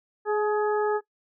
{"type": "harmonic tone with a mistuned harmonic", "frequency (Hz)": 419.8, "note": "G#4", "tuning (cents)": 19, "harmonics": [1, 2, 3, 4], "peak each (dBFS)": [-23, -29, -33, -35], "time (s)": [0.25, 1.01], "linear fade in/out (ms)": 50, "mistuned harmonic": 2, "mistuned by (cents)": 22, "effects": ["noise-tail reverb RT60 0.1 s tail -21 dB re dry"]}